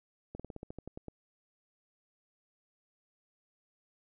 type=slowing click train; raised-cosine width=2 ms; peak=-29 dBFS; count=11; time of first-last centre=0.35-1.083 s; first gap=46 ms; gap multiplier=1.1; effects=none